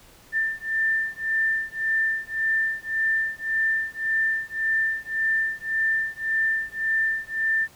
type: beating tone pair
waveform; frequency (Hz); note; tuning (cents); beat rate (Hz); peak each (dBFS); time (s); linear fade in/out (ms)
sine; 1784 / 1785.8; A6 / A6; +23 / +25; 1.8; -25; 0.32-7.68; 50
effects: pink hiss -52 dBFS RMS until 7.75 s